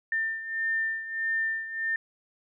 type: beating tone pair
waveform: sine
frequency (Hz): 1800 / 1801.6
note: A6 / A6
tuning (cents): +39 / +40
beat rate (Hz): 1.6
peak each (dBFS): -28 / -33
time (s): 0.12-1.96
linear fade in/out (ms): 2
effects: none